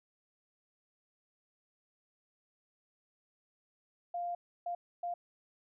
sine tone bursts at uneven times, 698.5 Hz, F5, in tune, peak -34 dBFS, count 3, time 4.14-4.35 / 4.66-4.75 / 5.03-5.14 s, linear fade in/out 5 ms, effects none

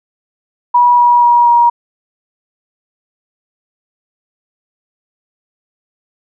sine tone with pitch steps, 970 / 963.3 / 956.6 / 950 Hz, B5 / B5 / A#5 / A#5, -31 / -43 / +44 / +33 cents, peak -5 dBFS, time 0.74-1.7 s, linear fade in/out 10 ms, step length 240 ms, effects none

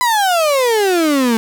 35% pulse exponential sweep, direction down, 1012 to 220 Hz, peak -10 dBFS, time 0.01-1.37 s, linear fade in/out 0 ms, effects none

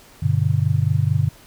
sine chord, G major, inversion none, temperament just, 98 / 122.5 / 147 Hz, G2 / B2 / D3, 0 / -14 / +2 cents, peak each -20 dBFS, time 0.22-1.29 s, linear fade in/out 10 ms, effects pink hiss -48 dBFS RMS until 1.46 s

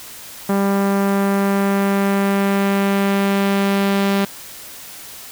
sawtooth tone with low-pass filter sweep, 197.9 Hz, G3, 17 cents sharp, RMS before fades -17 dBFS, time 0.49-4.25 s, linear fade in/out 5 ms, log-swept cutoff 1300 to 4000 Hz, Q 1, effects white hiss -36 dBFS RMS until 5.31 s

